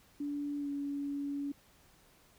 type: tone with pitch glide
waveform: sine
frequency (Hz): 288.6 to 283.5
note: D4 to C#4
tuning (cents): -30 to +39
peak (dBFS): -34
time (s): 0.2-1.52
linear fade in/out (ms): 5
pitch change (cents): -31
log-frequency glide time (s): 0.58-0.69
effects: pink hiss -64 dBFS RMS until 2.38 s